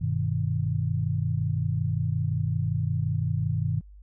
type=chord; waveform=sine; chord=G augmented; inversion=none; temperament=equal; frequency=98 / 123.47 / 155.56 Hz; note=G2 / B2 / D#3; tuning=0 / 0 / 0 cents; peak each=-28 dBFS; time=0.01-3.81 s; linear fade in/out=10 ms; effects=added 50 Hz sine -45 dBFS peak until 4.02 s